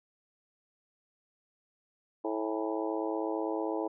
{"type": "harmonic tone with a mistuned harmonic", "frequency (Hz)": 108.9, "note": "A2", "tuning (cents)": -17, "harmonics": [3, 4, 5, 6, 7, 8, 9], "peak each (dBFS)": [-34, -36, -38, -40, -41, -42, -43], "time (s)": [2.24, 3.88], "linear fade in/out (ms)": 10, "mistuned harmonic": 7, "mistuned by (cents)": 74, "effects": []}